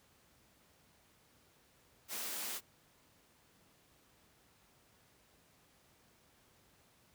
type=high-pass noise; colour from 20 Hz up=white; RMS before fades=-41 dBFS; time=2.08-2.61 s; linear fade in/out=50 ms; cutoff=190 Hz; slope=96 dB/octave; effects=pink hiss -68 dBFS RMS until 7.14 s + high-pass 60 Hz 12 dB/octave